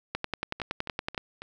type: two click trains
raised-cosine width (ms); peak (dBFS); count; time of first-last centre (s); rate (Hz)
0.3; -13 / -23; 12 / 4; 0.15-1.178 / 0.6-1.42; 10.7 / 3.66
effects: none